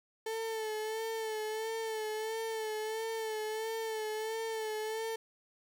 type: tone with vibrato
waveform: 35% pulse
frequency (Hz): 440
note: A4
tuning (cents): 0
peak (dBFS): -33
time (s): 0.26-5.16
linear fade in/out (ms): 5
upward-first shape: sine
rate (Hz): 1.5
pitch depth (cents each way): 41
effects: 12-bit